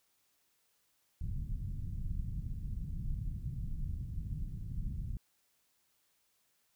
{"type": "low-pass noise", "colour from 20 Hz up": "pink", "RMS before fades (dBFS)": -38, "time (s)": [1.21, 5.17], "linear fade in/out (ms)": 2, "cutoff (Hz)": 160, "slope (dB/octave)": 24, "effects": ["white hiss -75 dBFS RMS until 6.75 s"]}